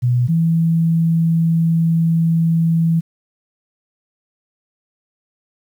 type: tone pair in turn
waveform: sine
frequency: 122.9 / 164.81 Hz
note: B2 / E3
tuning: -8 / 0 cents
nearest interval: perfect fourth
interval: 508 cents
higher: second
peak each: -12 dBFS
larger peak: neither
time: 0.02-0.28 / 0.28-3.01 s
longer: second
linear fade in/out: 20 ms
effects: 8-bit